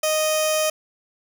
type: tone with notch filter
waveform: 15% pulse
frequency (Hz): 621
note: D#5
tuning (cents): -3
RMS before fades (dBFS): -21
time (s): 0.03-0.7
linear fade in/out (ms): 5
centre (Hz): 1600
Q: 0.68
effects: none